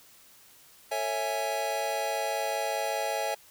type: chord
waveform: square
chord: A major seventh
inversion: none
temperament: equal with one note detuned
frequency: 449 / 554.4 / 659.3 / 830.6 Hz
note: A4 / C#5 / E5 / G#5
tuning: +35 / 0 / 0 / 0 cents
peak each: -39 / -35 / -34 / -33 dBFS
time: 0.91-3.35 s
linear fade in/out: 10 ms
effects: white hiss -56 dBFS RMS until 3.5 s